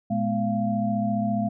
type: tone cluster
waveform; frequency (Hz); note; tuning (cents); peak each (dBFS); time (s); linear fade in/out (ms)
sine; 116.3 / 211.8 / 246.4 / 688; A#2 / G#3 / B3 / F5; -4 / +34 / -4 / -26; -32 / -24 / -31 / -28; 0.1-1.49; 10
effects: none